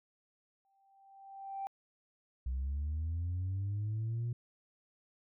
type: tone with exponential growth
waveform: sine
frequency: 783 Hz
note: G5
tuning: 2 cents flat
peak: -34 dBFS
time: 0.65-1.67 s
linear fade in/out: 0 ms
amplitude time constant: 220 ms
type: linear sweep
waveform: sine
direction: up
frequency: 61.74 to 120.6 Hz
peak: -31 dBFS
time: 2.46-4.33 s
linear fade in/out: 5 ms
effects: tanh soft clip ceiling -31 dBFS